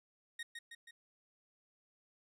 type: tone with echo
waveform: 30% pulse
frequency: 1864.7 Hz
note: A#6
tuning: in tune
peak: -38 dBFS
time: 0.39-0.43 s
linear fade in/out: 5 ms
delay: 160 ms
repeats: 3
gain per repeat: -4 dB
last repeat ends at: 0.91 s
effects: low-pass 11000 Hz 12 dB/octave

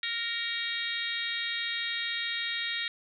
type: harmonic tone with a mistuned harmonic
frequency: 466.2 Hz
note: A#4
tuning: in tune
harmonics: 3 / 4 / 5 / 6 / 7 / 8 / 9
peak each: -43 / -35 / -38 / -43 / -39 / -35 / -44 dBFS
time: 0.03-2.88 s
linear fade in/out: 2 ms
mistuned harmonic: 5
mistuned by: -23 cents
effects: none

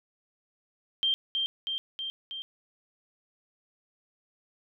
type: tone with echo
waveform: sine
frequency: 3166 Hz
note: G7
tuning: 17 cents sharp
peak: -23 dBFS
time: 1.03-1.14 s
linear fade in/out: 0 ms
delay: 320 ms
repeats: 4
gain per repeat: -3 dB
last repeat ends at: 2.42 s
effects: none

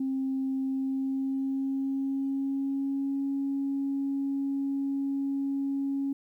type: tone with pitch glide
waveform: sine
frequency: 266.2 to 275.9 Hz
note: C4 to C#4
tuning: +30 to -8 cents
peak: -26 dBFS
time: 0-6.13 s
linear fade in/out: 5 ms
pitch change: +62 cents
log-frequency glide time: 0.62-3.25 s
effects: tanh soft clip ceiling -22 dBFS + 11-bit

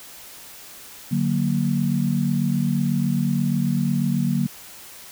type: chord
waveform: sine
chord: D augmented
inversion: none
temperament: equal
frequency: 146.83 / 185 / 233.1 Hz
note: D3 / F#3 / A#3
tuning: 0 / 0 / 0 cents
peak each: -23 dBFS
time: 1.11-4.47 s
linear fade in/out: 10 ms
effects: white hiss -42 dBFS RMS until 5.11 s

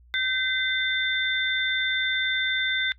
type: tone cluster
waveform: sine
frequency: 1547 / 2044 / 3568 Hz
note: G6 / C7 / A7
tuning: -23 / -41 / +23 cents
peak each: -27 dBFS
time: 0.14-2.92 s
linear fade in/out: 0 ms
effects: noise-tail reverb RT60 0.1 s tail -21 dB re dry + added 60 Hz sine -51 dBFS peak until 2.98 s

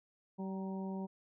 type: harmonic tone with a mistuned harmonic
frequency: 191.8 Hz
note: G3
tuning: 37 cents flat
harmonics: 1 / 2 / 3 / 4 / 5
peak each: -38 / -46 / -51 / -52 / -51 dBFS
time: 0.38-1.07 s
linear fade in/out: 20 ms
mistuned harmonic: 5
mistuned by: -38 cents
effects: none

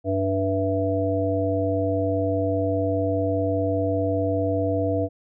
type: harmonic tone with a mistuned harmonic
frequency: 97.5 Hz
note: G2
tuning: 9 cents flat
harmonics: 1 / 3 / 5 / 7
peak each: -26 / -26 / -26 / -26 dBFS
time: 0.04-5.09 s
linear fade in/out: 50 ms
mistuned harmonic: 7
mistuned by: -51 cents
effects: none

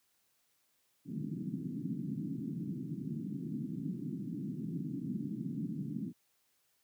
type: band-pass noise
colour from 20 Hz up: pink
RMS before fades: -39 dBFS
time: 1.05-6.13 s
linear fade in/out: 50 ms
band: 140 to 300 Hz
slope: 48 dB/octave
effects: white hiss -75 dBFS RMS until 6.83 s + high-pass 60 Hz 12 dB/octave

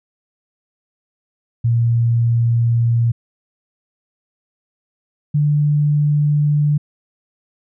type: tone pair in turn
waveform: sine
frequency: 117.2 / 147.66 Hz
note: A#2 / D3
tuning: +10 / +10 cents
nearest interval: major third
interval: 400 cents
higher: second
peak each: -12 dBFS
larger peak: neither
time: 1.64-3.12 / 5.34-6.78 s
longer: first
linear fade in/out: 10 ms
effects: none

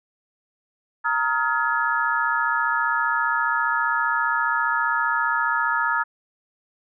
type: tone cluster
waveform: sine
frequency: 929 / 1270 / 1405 / 1693 Hz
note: A#5 / D#6 / F6 / G#6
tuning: -6 / +35 / +10 / +33 cents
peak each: -25 dBFS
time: 1.04-6.04 s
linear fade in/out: 20 ms
effects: none

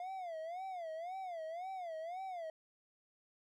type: tone with vibrato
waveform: triangle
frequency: 698 Hz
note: F5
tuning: 1 cent flat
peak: -39 dBFS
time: 0-2.5 s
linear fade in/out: 2 ms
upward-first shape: sine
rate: 1.9 Hz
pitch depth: 170 cents each way
effects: none

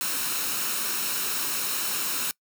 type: noise with comb filter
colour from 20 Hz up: white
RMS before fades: -28 dBFS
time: 0.01-2.31 s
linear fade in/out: 0 ms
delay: 0.74 ms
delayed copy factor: +0.5
effects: noise-tail reverb RT60 0.1 s tail -24 dB re dry + high-pass 200 Hz 12 dB/octave

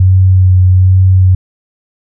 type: tone with vibrato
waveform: sine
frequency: 92.9 Hz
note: F#2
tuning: 7 cents sharp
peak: -3 dBFS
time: 0-1.35 s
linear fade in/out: 5 ms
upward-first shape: sine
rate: 1.2 Hz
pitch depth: 18 cents each way
effects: none

